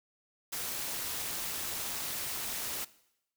white noise with amplitude modulation, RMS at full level -34 dBFS, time 0.52-2.85 s, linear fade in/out 10 ms, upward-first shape sine, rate 252 Hz, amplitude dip 60%, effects noise-tail reverb RT60 0.8 s tail -19 dB re dry

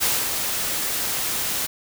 white noise with ADSR envelope, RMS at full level -20 dBFS, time 0-1.67 s, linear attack 30 ms, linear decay 230 ms, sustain -5 dB, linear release 14 ms, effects none

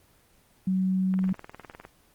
sine tone, 187.7 Hz, F#3, 25 cents sharp, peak -22 dBFS, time 0.67-1.33 s, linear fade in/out 5 ms
click train, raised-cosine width 0.5 ms, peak -26 dBFS, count 15, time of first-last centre 1.14-1.851 s, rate 19.7 Hz
effects pink hiss -61 dBFS RMS until 2.14 s + Opus 24 kbps

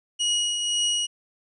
sawtooth tone with tremolo, 2900 Hz, F#7, 35 cents flat, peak -17 dBFS, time 0.19-1.07 s, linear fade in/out 20 ms, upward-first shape triangle, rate 1.9 Hz, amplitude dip 45%, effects resampled to 22050 Hz

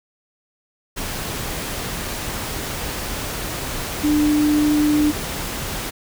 sine tone in noise, 298.8 Hz, D4, 30 cents sharp, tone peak -14 dBFS, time 4.03-5.12 s, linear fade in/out 20 ms, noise pink, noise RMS -27 dBFS, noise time 0.96-5.91 s, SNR +10 dB, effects none

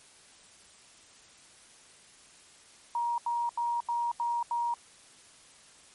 sine tone bursts, 946 Hz, A#5, 25 cents sharp, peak -27 dBFS, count 6, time 2.95-4.74 s, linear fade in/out 2 ms, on 230 ms, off 82 ms, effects white hiss -56 dBFS RMS until 5.94 s + MP3 48 kbps

